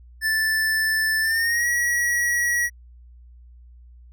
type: tone with pitch glide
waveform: square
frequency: 1759 to 1918.2 Hz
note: A6 to A#6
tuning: -1 to +49 cents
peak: -20 dBFS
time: 0.21-2.7 s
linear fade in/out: 50 ms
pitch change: +150 cents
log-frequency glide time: 1.21-1.67 s
effects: added 60 Hz sine -44 dBFS peak until 4.12 s